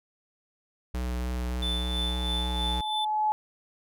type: tone with vibrato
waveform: square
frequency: 61.6 Hz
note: B1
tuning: 4 cents flat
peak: -29 dBFS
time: 0.94-2.81 s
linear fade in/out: 5 ms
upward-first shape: triangle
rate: 3.4 Hz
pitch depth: 19 cents each way
type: tone with exponential growth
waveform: sine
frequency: 855 Hz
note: A5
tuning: 50 cents flat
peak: -21 dBFS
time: 1.2-3.32 s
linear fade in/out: 0 ms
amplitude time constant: 460 ms
type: tone with tremolo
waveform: triangle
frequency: 3520 Hz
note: A7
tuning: in tune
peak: -27 dBFS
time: 1.62-3.05 s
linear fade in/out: 5 ms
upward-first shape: sine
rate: 3.1 Hz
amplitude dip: 55%
effects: none